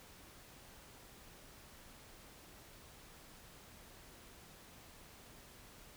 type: silence
effects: pink hiss -58 dBFS RMS until 5.96 s